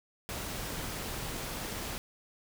pink noise, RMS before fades -38 dBFS, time 0.29-1.98 s, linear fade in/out 0 ms, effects none

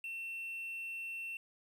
triangle tone with quantisation, 2700 Hz, E7, 41 cents sharp, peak -38 dBFS, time 0.04-1.37 s, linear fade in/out 2 ms, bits 11, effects none

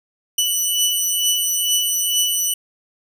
15% pulse beating tone pair, 2968 / 2970.2 Hz, F#7 / F#7, +5 / +6 cents, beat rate 2.2 Hz, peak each -11 / -15 dBFS, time 0.38-2.54 s, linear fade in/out 5 ms, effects none

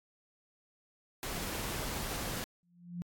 pink noise, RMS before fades -38 dBFS, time 1.23-2.44 s, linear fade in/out 0 ms
sine tone with exponential growth, 174.61 Hz, F3, in tune, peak -33 dBFS, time 2.63-3.02 s, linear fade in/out 0 ms, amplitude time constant 84 ms
effects AAC 64 kbps

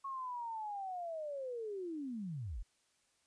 sine linear sweep, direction down, 1103 to 32.7 Hz, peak -39 dBFS, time 0.04-2.63 s, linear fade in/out 10 ms, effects white hiss -75 dBFS RMS until 3.26 s + resampled to 22050 Hz

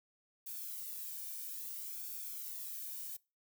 violet noise with flanger, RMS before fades -44 dBFS, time 0.46-3.17 s, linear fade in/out 10 ms, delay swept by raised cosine 0.99 to 1.52 ms, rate 0.6 Hz, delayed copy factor -0.6, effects noise-tail reverb RT60 0.3 s tail -24 dB re dry

